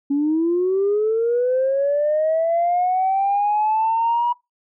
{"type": "linear sweep", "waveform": "sine", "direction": "up", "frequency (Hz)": [277.1, 967], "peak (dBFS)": -15, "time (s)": [0.1, 4.33], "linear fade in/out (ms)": 10, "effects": ["noise-tail reverb RT60 0.2 s tail -23 dB re dry", "tanh soft clip ceiling -12 dBFS"]}